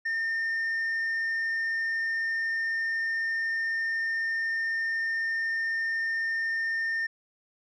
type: tone with tanh clipping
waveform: sine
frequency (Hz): 1814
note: A#6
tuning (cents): -48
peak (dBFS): -27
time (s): 0.05-7.07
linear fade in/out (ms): 10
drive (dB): 2
effects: none